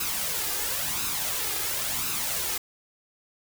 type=noise with flanger; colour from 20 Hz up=white; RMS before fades=-29 dBFS; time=0-2.58 s; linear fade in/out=5 ms; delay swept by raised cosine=0.77 to 2.47 ms; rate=0.96 Hz; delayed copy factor=+0.55; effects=none